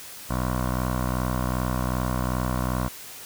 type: tone with low-pass filter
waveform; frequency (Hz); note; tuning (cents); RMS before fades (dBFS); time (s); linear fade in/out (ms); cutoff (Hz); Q
15% pulse; 62.6; B1; +24; -26; 0.29-2.89; 20; 1200; 2.8
effects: white hiss -41 dBFS RMS until 3.25 s